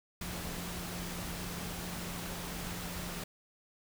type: tone in noise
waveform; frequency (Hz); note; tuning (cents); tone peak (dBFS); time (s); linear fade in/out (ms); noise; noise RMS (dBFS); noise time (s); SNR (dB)
sine; 176.2; F3; +16; -43; 0.21-3.24; 5; pink; -41; 0.21-3.24; -5
effects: none